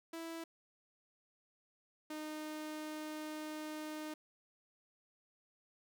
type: tone pair in turn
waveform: sawtooth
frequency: 329.6 / 307.3 Hz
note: E4 / D#4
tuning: 0 / -21 cents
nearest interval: minor second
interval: 121 cents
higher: first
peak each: -39 / -38 dBFS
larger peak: second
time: 0.13-0.44 / 2.1-4.14 s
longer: second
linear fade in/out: 5 ms
effects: none